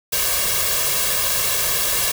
white noise with comb filter, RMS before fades -20 dBFS, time 0.12-2.12 s, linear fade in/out 10 ms, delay 1.8 ms, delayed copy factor +0.85, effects none

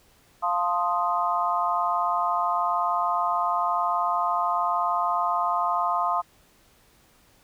sine chord, F dominant seventh, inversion none, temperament equal, 698.5 / 880 / 1046.5 / 1244.5 Hz, F5 / A5 / C6 / Eb6, 0 / 0 / 0 / 0 cents, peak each -27 / -30 / -26 / -27 dBFS, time 0.42-6.22 s, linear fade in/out 20 ms, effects pink hiss -59 dBFS RMS until 7.43 s

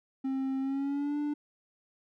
triangle tone with pitch glide, 266.6 to 294.1 Hz, C4 to D4, +33 to +3 cents, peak -27 dBFS, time 0.24-1.34 s, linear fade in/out 10 ms, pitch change +170 cents, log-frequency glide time 0.6-1.18 s, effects none

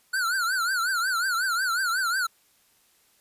square tone with vibrato, 1450 Hz, F#6, 35 cents flat, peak -24 dBFS, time 0.13-2.27 s, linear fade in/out 10 ms, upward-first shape triangle, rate 5.5 Hz, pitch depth 170 cents each way, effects white hiss -63 dBFS RMS until 3.2 s + resampled to 32000 Hz

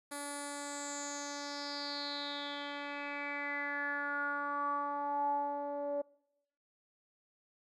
10% pulse tone with low-pass filter sweep, 287 Hz, D4, 40 cents flat, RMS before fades -38 dBFS, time 0.11-6.02 s, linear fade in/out 10 ms, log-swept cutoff 11000 to 600 Hz, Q 7.5, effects noise-tail reverb RT60 0.8 s tail -24 dB re dry

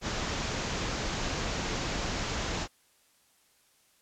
pink low-pass noise, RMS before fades -33 dBFS, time 0.01-2.68 s, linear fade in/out 50 ms, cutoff 7300 Hz, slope 96 dB/octave, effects white hiss -66 dBFS RMS until 4.01 s + low-pass 12000 Hz 12 dB/octave

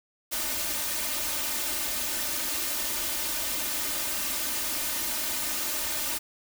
white noise with comb filter, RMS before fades -30 dBFS, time 0.31-6.19 s, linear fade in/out 20 ms, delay 3.3 ms, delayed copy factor +0.95, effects none

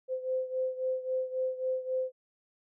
sine beating tone pair, 515 / 518.7 Hz, C5 / C5, -28 / -15 cents, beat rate 3.7 Hz, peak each -31 / -35 dBFS, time 0.08-2.12 s, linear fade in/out 50 ms, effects none

